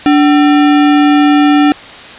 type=tone with sample-and-hold; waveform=sine; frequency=291.8 Hz; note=D4; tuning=11 cents flat; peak=-4 dBFS; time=0.06-1.72 s; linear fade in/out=0 ms; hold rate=1050 Hz; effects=white hiss -30 dBFS RMS until 2.18 s + resampled to 8000 Hz